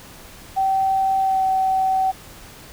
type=tone with pitch glide; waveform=sine; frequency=771 to 761.3 Hz; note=G5 to F#5; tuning=-29 to +49 cents; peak=-16 dBFS; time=0.56-2.12 s; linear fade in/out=20 ms; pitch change=-22 cents; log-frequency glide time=1.21-1.45 s; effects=pink hiss -42 dBFS RMS until 2.72 s